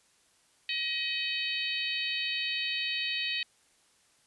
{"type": "harmonic tone with a mistuned harmonic", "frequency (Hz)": 633, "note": "D#5", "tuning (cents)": 30, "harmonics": [3, 4, 5, 6, 7], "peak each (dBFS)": [-38, -34, -36, -36, -38], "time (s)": [0.69, 3.43], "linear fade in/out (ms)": 2, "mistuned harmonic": 5, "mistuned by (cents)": -57, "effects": ["white hiss -66 dBFS RMS until 4.26 s", "resampled to 24000 Hz"]}